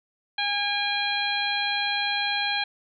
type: harmonic tone with a mistuned harmonic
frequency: 816 Hz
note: G#5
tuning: 31 cents flat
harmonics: 1 / 2 / 3 / 4 / 5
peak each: -30 / -30 / -30 / -30 / -30 dBFS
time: 0.38-2.64 s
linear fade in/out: 5 ms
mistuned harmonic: 3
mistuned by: -28 cents
effects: none